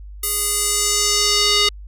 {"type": "tone with band-pass filter sweep", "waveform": "square", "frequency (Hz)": 412.7, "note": "G#4", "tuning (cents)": -11, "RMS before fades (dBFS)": -18, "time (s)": [0.23, 1.69], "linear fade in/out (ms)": 5, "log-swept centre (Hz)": [12000, 3900], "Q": 1.9, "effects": ["added 50 Hz sine -33 dBFS peak until 1.87 s"]}